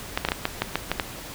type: clicks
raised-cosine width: 0.3 ms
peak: -6 dBFS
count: 9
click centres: 0.175 / 0.25 / 0.287 / 0.319 / 0.454 / 0.62 / 0.756 / 0.916 / 0.998 s
effects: pink hiss -38 dBFS RMS until 1.34 s